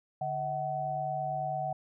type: tone cluster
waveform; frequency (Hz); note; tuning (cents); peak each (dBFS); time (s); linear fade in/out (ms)
sine; 146.8 / 642 / 751; D3 / E5 / F#5; 0 / -46 / +26; -39 / -37 / -32; 0.21-1.73; 5
effects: none